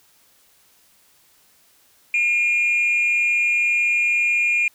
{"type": "tone with amplitude modulation", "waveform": "sine", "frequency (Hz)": 2416, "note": "D7", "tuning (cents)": 48, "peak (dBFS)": -12, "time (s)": [2.14, 4.68], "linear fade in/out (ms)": 2, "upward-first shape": "sine", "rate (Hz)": 258, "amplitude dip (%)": 60, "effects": ["tanh soft clip ceiling -12 dBFS", "white hiss -57 dBFS RMS until 4.74 s"]}